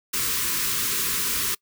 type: band-stop noise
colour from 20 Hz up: white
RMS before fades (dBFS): -25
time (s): 0.13-1.55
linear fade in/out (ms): 10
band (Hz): 490 to 980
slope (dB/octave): 96
effects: noise-tail reverb RT60 0.1 s tail -24 dB re dry